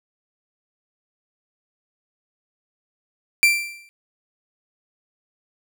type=tone with exponential decay; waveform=40% pulse; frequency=2354 Hz; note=D7; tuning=3 cents sharp; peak=-9 dBFS; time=3.43-3.89 s; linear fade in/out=0 ms; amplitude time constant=98 ms; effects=none